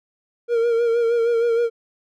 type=tone with vibrato; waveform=triangle; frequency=466.2 Hz; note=A#4; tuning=in tune; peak=-14 dBFS; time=0.48-1.7 s; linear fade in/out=50 ms; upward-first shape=sine; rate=6.4 Hz; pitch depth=40 cents each way; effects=none